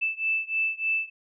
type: beating tone pair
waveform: sine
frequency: 2637 / 2640.3 Hz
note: E7 / E7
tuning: 0 / +2 cents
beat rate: 3.3 Hz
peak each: -27 / -28 dBFS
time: 0.01-1.1 s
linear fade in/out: 20 ms
effects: none